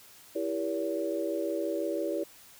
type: chord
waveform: sine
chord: E diminished seventh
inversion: none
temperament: just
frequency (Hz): 329.6 / 395.6 / 474.7 / 569.6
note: E4 / G4 / Bb4 / Db5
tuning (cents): 0 / +16 / +31 / +47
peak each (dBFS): -33 / -35 / -37 / -33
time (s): 0.35-2.24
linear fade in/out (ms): 10
effects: white hiss -54 dBFS RMS until 2.59 s